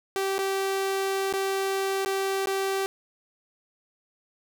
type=tone with dropouts; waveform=sawtooth; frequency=388.1 Hz; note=G4; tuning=17 cents flat; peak=-21 dBFS; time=0.16-2.86 s; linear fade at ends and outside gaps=0 ms; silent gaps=0.381-0.39 / 1.326-1.337 / 2.048-2.06 / 2.458-2.472 s; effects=none